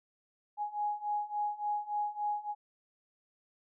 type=beating tone pair; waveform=sine; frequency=830.6 / 834.1 Hz; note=G#5 / G#5; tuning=0 / +7 cents; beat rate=3.5 Hz; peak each=-36 / -34 dBFS; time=0.57-2.55 s; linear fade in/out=50 ms; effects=none